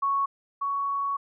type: tone pair in turn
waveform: sine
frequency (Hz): 1108.7 / 1117.1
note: C#6 / C#6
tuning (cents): 0 / +13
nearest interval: unison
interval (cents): 13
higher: second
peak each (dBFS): -22 / -25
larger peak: first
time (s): 0.02-0.26 / 0.61-1.17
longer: second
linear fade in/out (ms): 10
effects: none